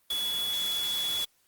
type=tone in noise; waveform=sine; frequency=3396 Hz; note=G#7; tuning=38 cents sharp; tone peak=-28 dBFS; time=0.1-1.25 s; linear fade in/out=5 ms; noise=white; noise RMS=-37 dBFS; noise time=0.1-1.25 s; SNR=+6 dB; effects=white hiss -68 dBFS RMS until 1.47 s + Opus 32 kbps